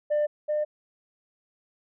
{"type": "tone pair in turn", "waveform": "sine", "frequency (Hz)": [596, 602.2], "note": ["D5", "D5"], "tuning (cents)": [25, 43], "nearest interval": "unison", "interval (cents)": 18, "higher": "second", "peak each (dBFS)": [-19, -22], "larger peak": "first", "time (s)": [[0.1, 0.27], [0.48, 0.65]], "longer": "neither", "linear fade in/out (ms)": 20, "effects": ["tanh soft clip ceiling -20 dBFS"]}